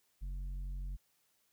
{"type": "tone with tanh clipping", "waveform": "triangle", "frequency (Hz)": 46.05, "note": "F#1", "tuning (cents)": -7, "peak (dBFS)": -39, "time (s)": [0.21, 0.97], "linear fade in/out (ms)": 20, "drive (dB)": 11, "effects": ["white hiss -75 dBFS RMS until 1.52 s"]}